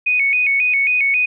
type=tone with vibrato; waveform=sine; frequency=2349 Hz; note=D7; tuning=in tune; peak=-13 dBFS; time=0.06-1.26 s; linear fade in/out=10 ms; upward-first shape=square; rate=3.7 Hz; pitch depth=100 cents each way; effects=none